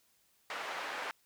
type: band-pass noise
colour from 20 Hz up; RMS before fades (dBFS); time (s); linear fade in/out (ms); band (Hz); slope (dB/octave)
white; -40; 0.5-1.11; 0; 540 to 1800; 12
effects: white hiss -71 dBFS RMS until 1.25 s